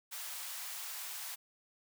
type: high-pass noise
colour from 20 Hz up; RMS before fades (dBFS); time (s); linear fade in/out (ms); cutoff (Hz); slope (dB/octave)
white; -43; 0.11-1.36; 20; 720; 24
effects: none